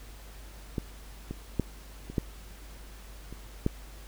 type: clicks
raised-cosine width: 3 ms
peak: -17 / -22 / -12 / -26 / -13 / -30 / -12 dBFS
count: 7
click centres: 0.782 / 1.31 / 1.597 / 2.1 / 2.182 / 3.326 / 3.664 s
effects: added 50 Hz sine -45 dBFS peak until 4.07 s + pink hiss -52 dBFS RMS until 4.07 s